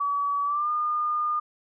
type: tone with pitch glide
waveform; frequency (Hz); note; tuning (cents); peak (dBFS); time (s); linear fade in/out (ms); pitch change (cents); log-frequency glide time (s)
sine; 1140 to 1214.8; C#6 to D#6; +48 to -42; -23; 0-1.4; 10; +110; 0.44-0.7
effects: none